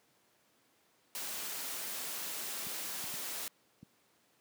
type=noise; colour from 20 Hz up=white; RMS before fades=-40 dBFS; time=1.15-3.48 s; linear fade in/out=0 ms
type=clicks; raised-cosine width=5 ms; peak=-32 dBFS; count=4; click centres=2.669 / 3.04 / 3.14 / 3.83 s
effects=pink hiss -70 dBFS RMS until 4.4 s + high-pass 200 Hz 12 dB/octave